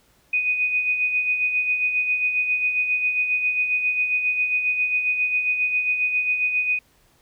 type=tone with tremolo; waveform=sine; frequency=2489 Hz; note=D#7; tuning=in tune; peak=-17 dBFS; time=0.33-6.79 s; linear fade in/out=5 ms; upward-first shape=sine; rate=7.4 Hz; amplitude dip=50%; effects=pink hiss -60 dBFS RMS until 7.21 s